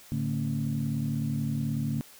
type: tone cluster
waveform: sine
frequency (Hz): 108.7 / 145 / 223.9 / 274.8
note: A2 / D3 / A3 / C#4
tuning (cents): -21 / -22 / +30 / -15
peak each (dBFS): -35 / -29 / -31 / -37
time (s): 0.12-2.01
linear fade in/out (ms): 0
effects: tanh soft clip ceiling -18 dBFS + white hiss -52 dBFS RMS until 2.19 s